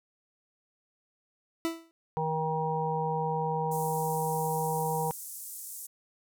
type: tone with exponential decay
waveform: 40% pulse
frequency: 329.6 Hz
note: E4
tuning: in tune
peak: -24 dBFS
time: 1.65-1.91 s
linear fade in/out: 0 ms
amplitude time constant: 55 ms
type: harmonic tone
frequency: 158.3 Hz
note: D#3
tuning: 30 cents sharp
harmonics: 1 / 3 / 5 / 6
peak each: -33 / -33 / -33 / -33 dBFS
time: 2.17-5.11 s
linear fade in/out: 0 ms
type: band-pass noise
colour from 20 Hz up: white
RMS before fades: -42 dBFS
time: 3.71-5.87 s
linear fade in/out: 10 ms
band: 7300 to 14000 Hz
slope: 24 dB/octave
effects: none